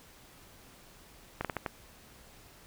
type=slowing click train; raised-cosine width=0.5 ms; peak=-17 dBFS; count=5; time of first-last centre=1.41-1.662 s; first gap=37 ms; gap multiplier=1.37; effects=pink hiss -56 dBFS RMS until 2.66 s